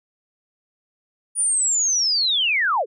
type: linear sweep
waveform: sine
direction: down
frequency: 9630 to 370 Hz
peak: -17 dBFS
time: 1.35-2.86 s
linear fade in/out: 50 ms
effects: none